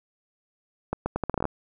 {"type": "accelerating click train", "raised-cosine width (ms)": 1, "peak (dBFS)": -12, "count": 11, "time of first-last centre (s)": [0.93, 1.454], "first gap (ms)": 130, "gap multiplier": 0.77, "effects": []}